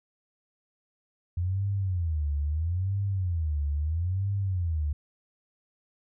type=tone with vibrato; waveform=sine; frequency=84.9 Hz; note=F2; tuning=48 cents flat; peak=-25 dBFS; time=1.37-4.93 s; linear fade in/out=5 ms; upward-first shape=sine; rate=0.76 Hz; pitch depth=280 cents each way; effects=none